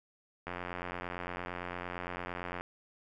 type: click train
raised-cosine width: 0.5 ms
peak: -23 dBFS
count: 191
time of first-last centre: 0.47-2.61 s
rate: 88.8 Hz
effects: none